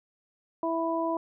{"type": "harmonic tone", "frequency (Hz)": 329.6, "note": "E4", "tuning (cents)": 0, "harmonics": [1, 2, 3], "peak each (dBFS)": [-30, -30, -31], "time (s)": [0.63, 1.17], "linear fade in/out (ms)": 2, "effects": []}